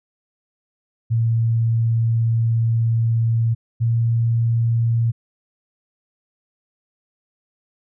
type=tone pair in turn; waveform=sine; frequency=114.6 / 115.86 Hz; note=A#2 / A#2; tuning=-29 / -10 cents; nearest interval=unison; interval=19 cents; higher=second; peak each=-15 dBFS; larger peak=neither; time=1.1-3.55 / 3.8-5.12 s; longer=first; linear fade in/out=20 ms; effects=none